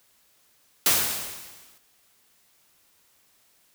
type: noise with exponential decay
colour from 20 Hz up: white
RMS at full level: -18 dBFS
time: 0.86-1.78 s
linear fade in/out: 2 ms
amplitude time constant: 200 ms
effects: white hiss -63 dBFS RMS until 3.74 s